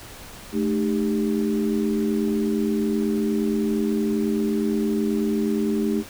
sine tone cluster, 217 / 305.3 / 396 Hz, A3 / D#4 / G4, -24 / -33 / +18 cents, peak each -22 / -26 / -26 dBFS, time 0.52-6.04 s, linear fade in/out 50 ms, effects pink hiss -41 dBFS RMS until 6.09 s

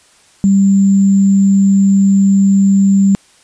sine tone with sample-and-hold, 196 Hz, G3, in tune, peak -6 dBFS, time 0.44-3.15 s, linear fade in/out 0 ms, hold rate 7350 Hz, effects white hiss -48 dBFS RMS until 3.43 s + resampled to 22050 Hz

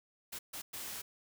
white noise bursts at uneven times, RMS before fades -43 dBFS, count 3, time 0.32-0.39 / 0.53-0.62 / 0.73-1.02 s, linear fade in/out 10 ms, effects none

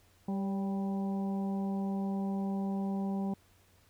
harmonic tone with a mistuned harmonic, 196 Hz, G3, in tune, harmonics 1 / 2 / 3 / 4 / 5, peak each -31 / -43 / -47 / -44 / -51 dBFS, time 0.28-3.34 s, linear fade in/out 5 ms, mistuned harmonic 3, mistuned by -44 cents, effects added 92 Hz sine -66 dBFS peak until 3.89 s + pink hiss -66 dBFS RMS until 3.89 s

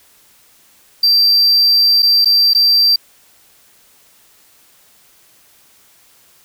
triangle tone with dropouts, 4699 Hz, D8, in tune, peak -7 dBFS, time 1.03-2.96 s, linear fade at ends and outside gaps 5 ms, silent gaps 2.023-2.028 / 2.247-2.256 / 2.535-2.548 s, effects white hiss -50 dBFS RMS until 6.44 s

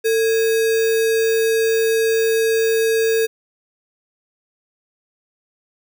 sine tone with sample-and-hold, 448.9 Hz, A4, 35 cents sharp, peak -14 dBFS, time 0.04-3.27 s, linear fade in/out 20 ms, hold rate 2100 Hz, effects none

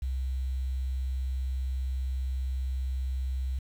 sine tone with quantisation, 65 Hz, C2, 11 cents flat, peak -28 dBFS, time 0.02-3.59 s, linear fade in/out 5 ms, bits 9, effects none

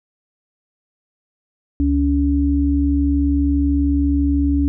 sine tone pair together, 70.8 / 283.2 Hz, C#2 / C#4, +37 / +37 cents, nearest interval 2 octaves, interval 2400 cents, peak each -17 / -16 dBFS, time 1.8-4.68 s, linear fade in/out 0 ms, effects none

